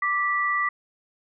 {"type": "tone pair together", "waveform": "sine", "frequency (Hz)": [1174.7, 1959.4], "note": ["D6", "B6"], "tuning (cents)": [0, -14], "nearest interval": "major sixth", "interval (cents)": 886, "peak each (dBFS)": -24, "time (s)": [0.02, 0.69], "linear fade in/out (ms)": 5, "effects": []}